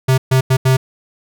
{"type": "tone bursts at uneven times", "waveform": "square", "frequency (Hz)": 130.81, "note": "C3", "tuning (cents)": 0, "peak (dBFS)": -10, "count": 4, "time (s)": [[0.08, 0.18], [0.31, 0.41], [0.5, 0.57], [0.65, 0.77]], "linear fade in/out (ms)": 10, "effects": []}